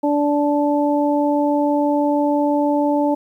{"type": "harmonic tone", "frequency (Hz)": 291.3, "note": "D4", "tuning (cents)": -14, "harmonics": [1, 2, 3], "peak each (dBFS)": [-17, -20, -22], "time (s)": [0.03, 3.15], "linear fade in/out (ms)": 10, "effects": ["9-bit"]}